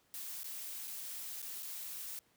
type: noise with dropouts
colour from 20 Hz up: blue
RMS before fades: -44 dBFS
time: 0.14-2.19 s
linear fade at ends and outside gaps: 0 ms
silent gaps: 0.433-0.443 / 0.874-0.878 / 1.418-1.426 / 1.624-1.629 s
effects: pink hiss -71 dBFS RMS until 2.36 s + high-pass 100 Hz 12 dB/octave